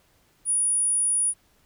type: tone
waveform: sine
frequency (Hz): 9700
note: D#9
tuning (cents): -45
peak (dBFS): -20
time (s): 0.45-1.34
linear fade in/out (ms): 50
effects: pink hiss -63 dBFS RMS until 1.65 s